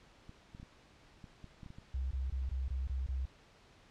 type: clicks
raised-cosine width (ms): 5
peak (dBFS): -37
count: 10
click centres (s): 0.294 / 0.549 / 0.599 / 0.63 / 1.242 / 1.443 / 1.632 / 1.662 / 1.704 / 1.785
type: tone bursts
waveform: sine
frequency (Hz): 65.41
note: C2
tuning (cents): 0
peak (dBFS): -33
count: 7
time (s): 1.94-3.256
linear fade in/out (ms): 5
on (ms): 170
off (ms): 21
effects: pink hiss -62 dBFS RMS until 3.9 s + low-pass 5000 Hz 12 dB/octave